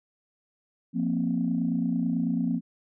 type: chord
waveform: sine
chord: F suspended fourth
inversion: none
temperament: just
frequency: 174.61 / 232.8 / 261.9 Hz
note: F3 / Bb3 / C4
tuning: 0 / -2 / +2 cents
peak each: -28 / -27 / -28 dBFS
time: 0.93-2.61 s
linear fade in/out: 50 ms
effects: tanh soft clip ceiling -15 dBFS